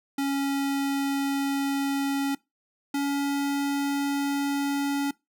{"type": "tone pair in turn", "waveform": "square", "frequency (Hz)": [277.2, 281.4], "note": ["C#4", "C#4"], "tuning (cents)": [0, 26], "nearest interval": "unison", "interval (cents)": 26, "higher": "second", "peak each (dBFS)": -25, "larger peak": "neither", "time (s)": [[0.18, 2.35], [2.94, 5.11]], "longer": "neither", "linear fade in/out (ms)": 5, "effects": ["noise-tail reverb RT60 0.2 s tail -22 dB re dry"]}